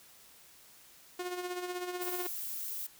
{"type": "tone with tremolo", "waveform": "sawtooth", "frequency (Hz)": 359.1, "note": "F4", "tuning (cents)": 48, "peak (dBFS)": -30, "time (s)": [1.19, 2.27], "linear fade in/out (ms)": 5, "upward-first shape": "sine", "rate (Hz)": 16, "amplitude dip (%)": 55}
{"type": "noise", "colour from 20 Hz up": "violet", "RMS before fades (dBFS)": -39, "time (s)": [2.01, 2.87], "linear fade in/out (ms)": 10}
{"effects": ["white hiss -58 dBFS RMS until 2.99 s"]}